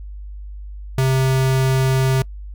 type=tone; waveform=square; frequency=132 Hz; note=C3; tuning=16 cents sharp; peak=-15 dBFS; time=0.98-2.22 s; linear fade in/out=2 ms; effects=noise-tail reverb RT60 0.1 s tail -25 dB re dry + added 50 Hz sine -30 dBFS peak until 2.54 s